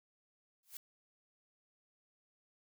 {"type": "noise with exponential growth", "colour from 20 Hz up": "blue", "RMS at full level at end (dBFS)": -42, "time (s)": [0.63, 0.77], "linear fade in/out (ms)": 2, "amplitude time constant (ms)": 29, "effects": []}